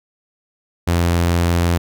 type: tone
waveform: sawtooth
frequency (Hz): 85.9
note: F2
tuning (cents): -28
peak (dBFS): -10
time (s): 0.87-1.78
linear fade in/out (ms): 10
effects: none